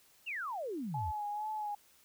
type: exponential sweep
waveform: sine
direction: down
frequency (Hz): 2926 to 69.3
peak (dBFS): -36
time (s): 0.26-1.12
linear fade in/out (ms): 20
type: tone with vibrato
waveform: sine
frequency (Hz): 844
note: G#5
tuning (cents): +28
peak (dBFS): -35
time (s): 0.94-1.75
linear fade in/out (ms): 5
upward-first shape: sine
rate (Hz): 2.2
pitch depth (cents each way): 42
effects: white hiss -65 dBFS RMS until 2.04 s